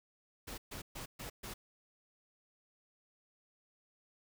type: noise bursts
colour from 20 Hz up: pink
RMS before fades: -45 dBFS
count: 5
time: 0.47-1.54 s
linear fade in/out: 10 ms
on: 110 ms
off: 130 ms
effects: none